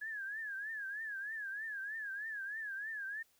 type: tone with vibrato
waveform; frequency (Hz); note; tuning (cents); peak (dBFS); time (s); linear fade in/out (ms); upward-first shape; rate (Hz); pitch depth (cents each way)
sine; 1678; G#6; +17; -39; 0.01-3.23; 10; triangle; 3.2; 150
effects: white hiss -72 dBFS RMS until 3.39 s